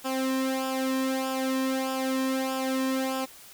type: tone with flanger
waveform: sawtooth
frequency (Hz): 263.3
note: C4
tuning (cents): +11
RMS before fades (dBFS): -28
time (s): 0.04-3.26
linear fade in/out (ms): 20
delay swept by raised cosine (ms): 0.48 to 1.42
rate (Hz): 1.6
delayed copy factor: -0.75
effects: white hiss -49 dBFS RMS until 3.53 s